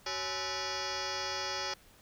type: tone with frequency modulation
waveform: sine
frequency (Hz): 1957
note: B6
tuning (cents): -16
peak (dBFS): -33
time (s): 0.06-1.74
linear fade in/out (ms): 5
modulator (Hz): 467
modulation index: 7.8
effects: pink hiss -60 dBFS RMS until 2.01 s